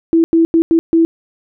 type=tone bursts at uneven times; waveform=sine; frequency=329.6 Hz; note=E4; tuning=in tune; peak=-7 dBFS; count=5; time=0.13-0.24 / 0.33-0.45 / 0.54-0.62 / 0.71-0.79 / 0.93-1.05 s; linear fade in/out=0 ms; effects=none